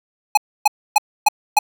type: tone bursts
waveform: square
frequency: 842 Hz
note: G#5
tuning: 24 cents sharp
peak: -9 dBFS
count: 5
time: 0.35-1.59 s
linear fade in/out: 5 ms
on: 24 ms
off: 280 ms
effects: none